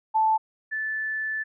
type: tone pair in turn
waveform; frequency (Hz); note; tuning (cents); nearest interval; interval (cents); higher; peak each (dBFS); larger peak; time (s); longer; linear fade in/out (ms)
sine; 877 / 1749; A5 / A6; -6 / -11; octave; 1195; second; -18 / -26; first; 0.14-0.38 / 0.71-1.44; second; 20
effects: none